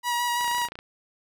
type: tone with vibrato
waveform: sawtooth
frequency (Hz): 962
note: B5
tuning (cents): -46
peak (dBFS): -20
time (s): 0.03-0.69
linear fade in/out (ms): 50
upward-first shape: square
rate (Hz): 6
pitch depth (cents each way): 12
type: click train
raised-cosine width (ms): 0.3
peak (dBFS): -22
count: 12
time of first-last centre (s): 0.41-0.789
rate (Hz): 29
effects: none